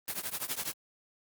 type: noise with tremolo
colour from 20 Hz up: white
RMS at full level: -32 dBFS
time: 0.08-0.73 s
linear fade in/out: 0 ms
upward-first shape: triangle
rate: 12 Hz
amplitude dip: 95%
effects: high-pass 80 Hz 12 dB/octave + Opus 24 kbps